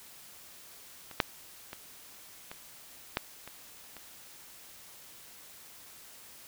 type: clicks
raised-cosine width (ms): 0.3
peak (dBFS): -29 / -7 / -24 / -25 / -12 / -27 / -30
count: 7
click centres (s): 1.113 / 1.202 / 1.731 / 2.515 / 3.171 / 3.476 / 3.967
effects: white hiss -52 dBFS RMS until 6.47 s